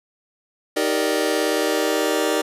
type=chord; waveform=sawtooth; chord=Eb major seventh; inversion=none; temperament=just; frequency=311.1 / 388.9 / 466.7 / 583.4 Hz; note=Eb4 / G4 / Bb4 / D5; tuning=0 / -14 / +2 / -12 cents; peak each=-20 dBFS; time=0.76-2.42 s; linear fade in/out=10 ms; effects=resampled to 32000 Hz